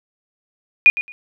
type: tone with echo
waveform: sine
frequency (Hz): 2449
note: D#7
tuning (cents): -28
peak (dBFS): -5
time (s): 0.86-0.9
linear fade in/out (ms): 0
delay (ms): 110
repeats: 2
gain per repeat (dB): -15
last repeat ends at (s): 1.12
effects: none